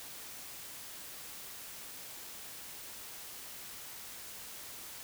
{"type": "silence", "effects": ["white hiss -47 dBFS RMS until 5.03 s"]}